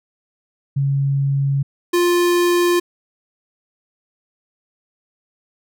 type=tone pair in turn; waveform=sine / square; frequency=138.7 / 350.3 Hz; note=C#3 / F4; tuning=+1 / +5 cents; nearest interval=octave + major third; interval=1604 cents; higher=second; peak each=-15 / -14 dBFS; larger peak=second; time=0.76-1.63 / 1.93-2.8 s; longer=neither; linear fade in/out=10 ms; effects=none